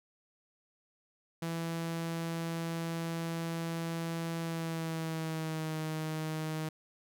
sawtooth tone with pitch glide, 165.9 to 157.04 Hz, E3 to D#3, +11 to +16 cents, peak -30 dBFS, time 1.42-6.69 s, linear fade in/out 5 ms, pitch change -95 cents, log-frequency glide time 4.39-5.78 s, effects none

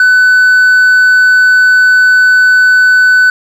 sine tone with hard clipping, 1500 Hz, F#6, 23 cents sharp, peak -4 dBFS, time 0-3.3 s, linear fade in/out 2 ms, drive 2 dB, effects none

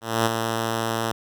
5% pulse tone with ADSR envelope, 113.4 Hz, A#2, 47 cents flat, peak -6 dBFS, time 0.01-1.12 s, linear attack 250 ms, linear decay 21 ms, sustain -6 dB, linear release 3 ms, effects none

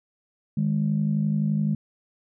sine tone pair together, 154.4 / 206.1 Hz, D#3 / G#3, -13 / -13 cents, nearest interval perfect fourth, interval 500 cents, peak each -23 dBFS, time 0.57-1.75 s, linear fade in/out 5 ms, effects tanh soft clip ceiling -13 dBFS

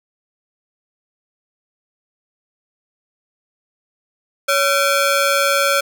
sawtooth ring-modulated tone, 960 Hz, B5, 49 cents flat, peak -7 dBFS, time 4.48-5.81 s, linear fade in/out 10 ms, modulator 400 Hz, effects none

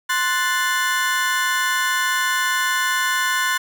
35% pulse chord, F# diminished, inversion second, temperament equal, 1046.5 / 1480 / 1760 Hz, C6 / F#6 / A6, 0 / 0 / 0 cents, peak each -21 dBFS, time 0.09-3.58 s, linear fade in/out 10 ms, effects none

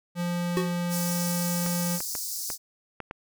square tone, 174.61 Hz, F3, in tune, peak -27 dBFS, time 0.15-2 s, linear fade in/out 50 ms
square tone with exponential decay, 370 Hz, F#4, in tune, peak -22 dBFS, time 0.57-0.8 s, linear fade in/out 0 ms, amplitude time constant 50 ms
pink high-pass noise, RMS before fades -33 dBFS, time 0.89-2.58 s, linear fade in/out 50 ms, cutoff 4800 Hz, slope 48 dB/octave
clicks, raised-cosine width 0.5 ms, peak -20 dBFS, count 6, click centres 1.663 / 2.005 / 2.152 / 2.502 / 3.003 / 3.111 s
effects none

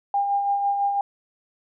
sine tone with tremolo, 803 Hz, G5, 41 cents sharp, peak -18 dBFS, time 0.14-1.01 s, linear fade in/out 2 ms, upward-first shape sine, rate 6 Hz, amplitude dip 40%, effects none

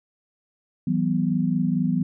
sine chord, E suspended second, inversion none, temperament equal with one note detuned, 164.81 / 189.21 / 246.9 Hz, E3 / F#3 / B3, 0 / +39 / 0 cents, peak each -24 dBFS, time 0.87-2.03 s, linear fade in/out 5 ms, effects none

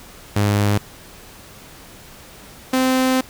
sawtooth tone pair in turn, 102.8 / 259 Hz, G#2 / C4, -17 / -17 cents, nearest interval octave + major third, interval 1600 cents, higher second, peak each -11 dBFS, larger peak neither, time 0.36-0.78 / 2.73-3.21 s, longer second, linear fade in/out 5 ms, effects pink hiss -42 dBFS RMS until 3.29 s

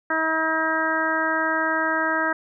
harmonic tone with a mistuned harmonic, 319.8 Hz, D#4, 48 cents sharp, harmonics 1 / 2 / 3 / 4 / 5 / 6, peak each -29 / -28 / -28 / -27 / -24 / -30 dBFS, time 0.1-2.33 s, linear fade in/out 5 ms, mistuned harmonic 6, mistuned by -24 cents, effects none

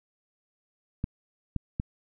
clicks, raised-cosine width 5 ms, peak -16 dBFS, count 3, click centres 1.041 / 1.563 / 1.799 s, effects none

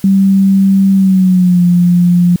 sine tone with pitch glide, 194.2 to 176.04 Hz, G3 to F3, -16 to +14 cents, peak -5 dBFS, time 0.04-2.36 s, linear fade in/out 2 ms, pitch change -170 cents, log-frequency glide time 0.94-1.63 s, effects white hiss -39 dBFS RMS until 2.4 s

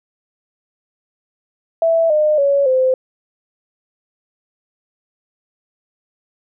sine tone with pitch steps, 659.3 / 608.1 / 560.8 / 517.3 Hz, E5 / D#5 / C#5 / C5, 0 / -40 / +20 / -20 cents, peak -11 dBFS, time 1.82-2.94 s, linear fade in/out 2 ms, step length 280 ms, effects none

